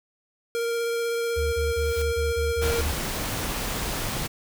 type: tone with vibrato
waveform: square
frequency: 466.2 Hz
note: A#4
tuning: in tune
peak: -25 dBFS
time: 0.55-2.81 s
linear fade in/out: 0 ms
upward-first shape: sine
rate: 16 Hz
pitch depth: 10 cents each way
type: tone bursts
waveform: sine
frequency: 75 Hz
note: D2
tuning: 37 cents sharp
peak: -25 dBFS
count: 8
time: 1.36-2.93 s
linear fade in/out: 20 ms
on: 170 ms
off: 30 ms
type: noise with exponential growth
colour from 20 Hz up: white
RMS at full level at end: -37 dBFS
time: 1.51-2.02 s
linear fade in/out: 1 ms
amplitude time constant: 110 ms
type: noise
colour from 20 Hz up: pink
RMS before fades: -29 dBFS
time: 2.61-4.28 s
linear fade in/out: 20 ms
effects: none